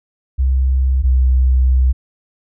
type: tone pair in turn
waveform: sine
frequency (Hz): 65.41 / 64.06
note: C2 / C2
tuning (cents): 0 / -36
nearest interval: unison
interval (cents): 36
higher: first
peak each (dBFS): -11 / -9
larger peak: second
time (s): 0.38-1.03 / 1.03-1.93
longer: second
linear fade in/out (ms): 20
effects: none